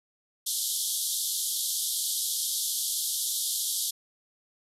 white band-pass noise, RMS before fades -30 dBFS, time 0.46-3.91 s, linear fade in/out 10 ms, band 3200 to 13000 Hz, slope 96 dB/octave, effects none

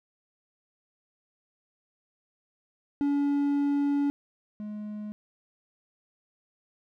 triangle tone pair in turn, 284.8 / 210.4 Hz, C#4 / G#3, +47 / +23 cents, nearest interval perfect fourth, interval 524 cents, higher first, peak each -21 / -32 dBFS, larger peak first, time 3.01-4.1 / 4.6-5.12 s, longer first, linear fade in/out 0 ms, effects none

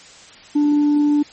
sine tone with tanh clipping, 293.7 Hz, D4, in tune, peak -13 dBFS, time 0.55-1.23 s, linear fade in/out 10 ms, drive 1 dB, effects white hiss -43 dBFS RMS until 1.32 s + MP3 32 kbps

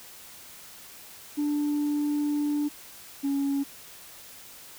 sine tone pair in turn, 293.9 / 278.8 Hz, D4 / C#4, +1 / +10 cents, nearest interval minor second, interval 91 cents, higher first, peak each -22 dBFS, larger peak neither, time 1.37-2.69 / 3.23-3.64 s, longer first, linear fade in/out 20 ms, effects tanh soft clip ceiling -22 dBFS + white hiss -47 dBFS RMS until 4.78 s

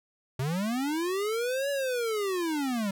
square linear two-way sweep, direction up then down, 123.47 to 571 to 189.9 Hz, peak -28 dBFS, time 0.39-2.91 s, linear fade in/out 5 ms, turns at 1.7 s, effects none

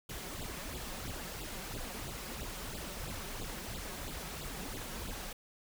pink noise with flanger, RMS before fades -42 dBFS, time 0.09-5.33 s, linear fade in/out 5 ms, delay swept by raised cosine 0.25 to 5.55 ms, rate 3 Hz, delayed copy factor +0.85, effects none

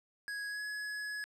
square tone with pitch glide, 1661.2 to 1688.3 Hz, G#6 to G#6, 0 to +28 cents, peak -38 dBFS, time 0.28-1.24 s, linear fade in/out 0 ms, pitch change +28 cents, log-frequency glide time 0.48-0.63 s, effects low-pass 9000 Hz 12 dB/octave + 11-bit

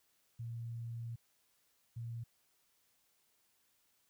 sine tone bursts at uneven times, 116.54 Hz, A#2, in tune, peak -40 dBFS, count 2, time 0.39-1.16 / 1.96-2.24 s, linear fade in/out 10 ms, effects white hiss -75 dBFS RMS until 4.09 s

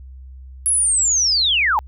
sine linear sweep, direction down, 10870 to 789 Hz, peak -14 dBFS, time 0.66-1.79 s, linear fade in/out 0 ms, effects added 65 Hz sine -35 dBFS peak until 1.87 s

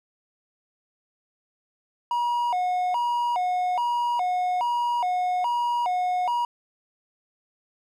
triangle tone with vibrato, 834 Hz, G#5, 7 cents sharp, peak -20 dBFS, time 2.11-6.45 s, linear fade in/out 2 ms, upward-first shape square, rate 1.2 Hz, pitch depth 240 cents each way, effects none

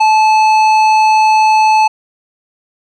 sine tone with tanh clipping, 868 Hz, A5, 24 cents flat, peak -8 dBFS, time 0-1.88 s, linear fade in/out 10 ms, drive 12 dB, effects none

